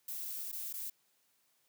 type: noise with dropouts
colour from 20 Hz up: violet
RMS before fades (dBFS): -41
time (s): 0.08-0.9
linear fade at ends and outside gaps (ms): 5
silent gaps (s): 0.517-0.526 / 0.729-0.738
effects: white hiss -74 dBFS RMS until 1.68 s + high-pass 100 Hz 12 dB/octave